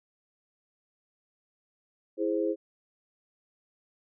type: chord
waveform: sine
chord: E augmented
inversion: none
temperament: equal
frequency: 329.6 / 415.3 / 523.3 Hz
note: E4 / G#4 / B#4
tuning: 0 / 0 / 0 cents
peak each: -29 / -30 / -31 dBFS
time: 2.17-2.56 s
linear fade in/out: 50 ms
effects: none